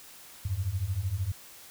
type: beating tone pair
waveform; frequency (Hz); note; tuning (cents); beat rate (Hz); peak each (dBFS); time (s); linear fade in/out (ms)
sine; 87.31 / 100.31; F2 / G2; 0 / +40; 13; -32 / -30; 0.45-1.32; 5
effects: white hiss -50 dBFS RMS until 1.7 s